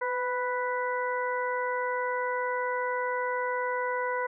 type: harmonic tone with a mistuned harmonic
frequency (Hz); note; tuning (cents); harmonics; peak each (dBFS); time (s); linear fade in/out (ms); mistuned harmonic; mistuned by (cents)
493.9; B4; 0; 1 / 2 / 3 / 4; -31 / -31 / -35 / -37; 0.01-4.27; 10; 1; +25
effects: none